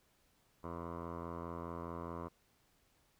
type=tone with low-pass filter; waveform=10% pulse; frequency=84.8 Hz; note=E2; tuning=50 cents sharp; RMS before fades=-44 dBFS; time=0.63-2.29 s; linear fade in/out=20 ms; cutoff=990 Hz; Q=5.4; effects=pink hiss -73 dBFS RMS until 3.19 s